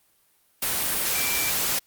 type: tone in noise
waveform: sine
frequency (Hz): 2349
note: D7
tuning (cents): 0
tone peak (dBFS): -30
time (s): 1.15-1.5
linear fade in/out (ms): 5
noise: white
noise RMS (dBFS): -25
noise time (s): 0.62-1.79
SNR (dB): -8
effects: white hiss -64 dBFS RMS until 1.86 s + Opus 32 kbps